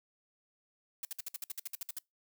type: noise bursts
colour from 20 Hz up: blue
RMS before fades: -39 dBFS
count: 13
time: 1.03-1.986 s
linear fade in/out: 2 ms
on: 20 ms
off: 58 ms
effects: noise-tail reverb RT60 0.2 s tail -25 dB re dry